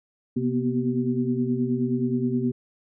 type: tone cluster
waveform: sine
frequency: 128.9 / 240.9 / 250.4 / 383.9 Hz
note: C3 / B3 / B3 / G4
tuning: -26 / -43 / +24 / -36 cents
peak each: -29 / -25 / -27 / -30 dBFS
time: 0.36-2.52 s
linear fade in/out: 10 ms
effects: none